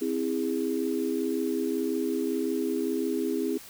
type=chord; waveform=sine; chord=C augmented; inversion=none; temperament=just; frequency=261.6 / 327 / 408.8 Hz; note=C4 / E4 / G#4; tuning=0 / -14 / -27 cents; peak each=-30 dBFS; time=0.01-3.58 s; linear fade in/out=10 ms; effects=white hiss -47 dBFS RMS until 3.69 s